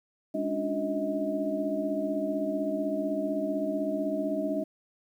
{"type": "tone cluster", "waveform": "sine", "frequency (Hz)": [204.3, 281.1, 296.9, 361, 635], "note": ["G#3", "C#4", "D4", "F#4", "D#5"], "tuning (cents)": [-28, 24, 19, -43, 35], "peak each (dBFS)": [-36, -34, -32, -39, -31], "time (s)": [0.34, 4.64], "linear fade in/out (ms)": 10, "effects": ["10-bit"]}